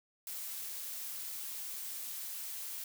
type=noise; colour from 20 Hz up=blue; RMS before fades=-42 dBFS; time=0.27-2.84 s; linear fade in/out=2 ms; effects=none